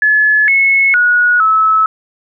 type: tone with pitch steps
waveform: sine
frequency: 1713 / 2189 / 1456 / 1299 Hz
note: A6 / C#7 / F#6 / E6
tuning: -47 / -22 / -28 / -26 cents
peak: -7 dBFS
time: 0.02-1.86 s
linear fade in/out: 2 ms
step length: 460 ms
effects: none